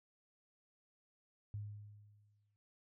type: tone with exponential decay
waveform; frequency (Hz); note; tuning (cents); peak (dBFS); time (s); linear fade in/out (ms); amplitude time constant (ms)
sine; 103.83; G#2; 0; -39; 1.54-2.56; 0; 220
effects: none